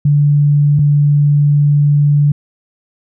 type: tone pair in turn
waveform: sine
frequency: 145.6 / 145.6 Hz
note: D3 / D3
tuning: -15 / -15 cents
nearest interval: unison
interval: 0 cents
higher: neither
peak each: -7 dBFS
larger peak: neither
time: 0.05-0.79 / 0.79-2.32 s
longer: second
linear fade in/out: 5 ms
effects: none